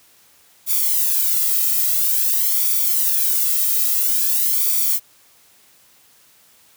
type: noise with flanger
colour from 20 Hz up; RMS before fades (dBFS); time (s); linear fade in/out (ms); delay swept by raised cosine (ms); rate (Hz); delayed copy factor
violet; -18; 0.66-5; 50; 0.86 to 1.59; 0.49; +1
effects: white hiss -53 dBFS RMS until 6.76 s + high-pass 60 Hz 12 dB/octave